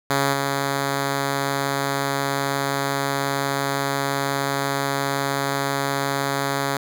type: tone with level steps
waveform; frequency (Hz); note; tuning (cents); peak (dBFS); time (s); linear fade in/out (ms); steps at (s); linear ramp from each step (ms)
5% pulse; 138.9; C#3; +4; -7 / -10; 0.1-6.77; 2; 0.33; 2
effects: none